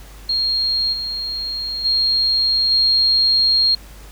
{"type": "tone with level steps", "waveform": "sine", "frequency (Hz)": 4240, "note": "C8", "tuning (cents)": 22, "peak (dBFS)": [-16, -22, -14, -12], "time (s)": [0.29, 3.75], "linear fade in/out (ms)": 5, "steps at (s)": [0.92, 1.84, 2.7], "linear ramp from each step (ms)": 20, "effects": ["added 50 Hz sine -38 dBFS peak until 4.11 s", "pink hiss -44 dBFS RMS until 4.11 s"]}